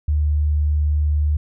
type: tone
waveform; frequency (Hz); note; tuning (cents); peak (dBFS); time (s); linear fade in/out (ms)
sine; 74.7; D2; +30; -15; 0.08-1.37; 5
effects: none